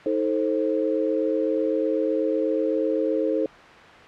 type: chord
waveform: sine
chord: A diminished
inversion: second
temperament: just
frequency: 316.8 / 440 / 528 Hz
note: Eb4 / A4 / C5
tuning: +31 / 0 / +16 cents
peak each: -25 dBFS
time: 0.06-3.46 s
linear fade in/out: 2 ms
effects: white hiss -44 dBFS RMS until 4.07 s + low-pass 2000 Hz 12 dB/octave